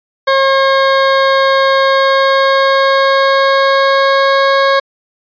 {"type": "tone with pitch glide", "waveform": "20% pulse", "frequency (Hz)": [540, 546.9], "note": ["C#5", "C#5"], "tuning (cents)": [-45, -23], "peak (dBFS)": -3, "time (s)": [0.27, 4.8], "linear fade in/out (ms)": 10, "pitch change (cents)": 22, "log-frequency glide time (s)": [1.82, 4.55], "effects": ["resampled to 11025 Hz"]}